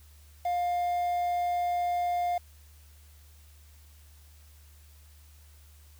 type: tone with quantisation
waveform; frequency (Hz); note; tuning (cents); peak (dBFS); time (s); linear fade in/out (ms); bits
triangle; 706; F5; +19; -24; 0.45-2.38; 5; 8
effects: added 74 Hz sine -52 dBFS peak until 5.99 s + white hiss -61 dBFS RMS until 5.99 s